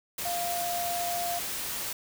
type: tone in noise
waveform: sine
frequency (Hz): 698.5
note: F5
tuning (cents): 0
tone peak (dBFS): -30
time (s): 0.25-1.39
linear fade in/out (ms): 5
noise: white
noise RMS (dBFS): -34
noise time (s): 0.18-1.93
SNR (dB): +1
effects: none